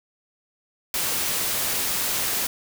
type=noise; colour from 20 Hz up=white; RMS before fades=-25 dBFS; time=0.94-2.47 s; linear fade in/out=2 ms; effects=none